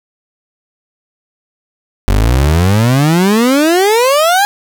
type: exponential sweep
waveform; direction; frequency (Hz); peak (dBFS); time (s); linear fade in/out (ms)
30% pulse; up; 45.97 to 830.6; -5; 2.08-4.45; 0
effects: none